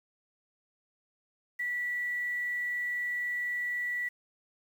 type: tone with quantisation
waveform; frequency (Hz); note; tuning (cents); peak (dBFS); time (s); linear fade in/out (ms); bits
sine; 1954; B6; -19; -30; 1.59-4.09; 10; 9
effects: none